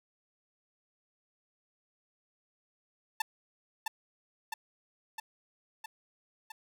sawtooth tone with echo, 887 Hz, A5, 14 cents sharp, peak -24 dBFS, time 3.2-3.22 s, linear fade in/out 5 ms, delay 660 ms, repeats 5, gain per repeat -3 dB, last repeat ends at 6.52 s, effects none

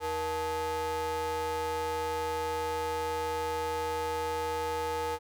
square ring-modulated tone, 197.4 Hz, G3, 12 cents sharp, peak -28 dBFS, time 0-5.19 s, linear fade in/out 50 ms, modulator 673 Hz, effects none

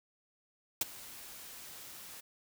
white noise with ADSR envelope, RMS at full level -28 dBFS, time 0.81-2.21 s, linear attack 4 ms, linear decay 21 ms, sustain -21 dB, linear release 14 ms, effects none

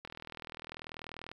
click train, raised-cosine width 0.3 ms, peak -27 dBFS, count 52, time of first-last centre 0.05-1.316 s, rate 40.3 Hz, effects 10-bit

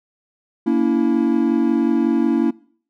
triangle chord, A# diminished, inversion none, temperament equal with one note detuned, 233.1 / 284.2 / 329.6 Hz, A#3 / C#4 / E4, 0 / +43 / 0 cents, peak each -17 dBFS, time 0.66-2.51 s, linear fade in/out 10 ms, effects noise-tail reverb RT60 0.5 s tail -22 dB re dry

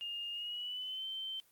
sine tone with pitch glide, 2829 to 3103 Hz, F7 to G7, +22 to -18 cents, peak -38 dBFS, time 0.01-1.4 s, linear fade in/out 0 ms, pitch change +160 cents, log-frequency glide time 0.32-1.07 s, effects white hiss -68 dBFS RMS until 1.51 s + Opus 32 kbps

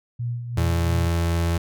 sine tone with tremolo, 119.6 Hz, A#2, 45 cents sharp, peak -23 dBFS, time 0.19-1.08 s, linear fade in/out 10 ms, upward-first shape sine, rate 2.9 Hz, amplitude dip 55%
35% pulse tone, 84.4 Hz, E2, 41 cents sharp, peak -18 dBFS, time 0.57-1.58 s, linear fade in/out 5 ms
effects none

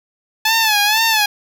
10% pulse tone with vibrato, 862 Hz, A5, 36 cents flat, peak -4 dBFS, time 0.45-1.26 s, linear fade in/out 5 ms, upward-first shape sine, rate 2.1 Hz, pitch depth 92 cents each way, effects none

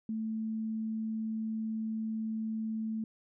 sine tone, 220.5 Hz, A3, 4 cents sharp, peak -32 dBFS, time 0.09-3.04 s, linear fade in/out 2 ms, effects none

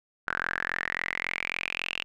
sawtooth tone with band-pass filter sweep, 43.65 Hz, F1, in tune, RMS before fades -32 dBFS, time 0.27-2.04 s, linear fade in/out 0 ms, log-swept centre 1500 to 2800 Hz, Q 7.9, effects none

